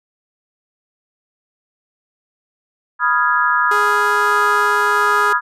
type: chord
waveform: sine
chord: F half-diminished seventh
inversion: second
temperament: equal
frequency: 987.8 / 1244.5 / 1396.9 / 1661.2 Hz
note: Cb6 / Eb6 / F6 / Ab6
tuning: 0 / 0 / 0 / 0 cents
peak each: -19 / -17 / -19 / -18 dBFS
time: 2.99-5.41 s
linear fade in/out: 50 ms
type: tone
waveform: sawtooth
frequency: 415.3 Hz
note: G#4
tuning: in tune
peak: -17 dBFS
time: 3.71-5.33 s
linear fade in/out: 5 ms
effects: resampled to 32000 Hz